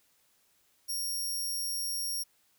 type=tone; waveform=15% pulse; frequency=5580 Hz; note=F8; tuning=2 cents flat; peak=-26 dBFS; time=0.88-2.24 s; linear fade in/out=20 ms; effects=white hiss -69 dBFS RMS until 2.58 s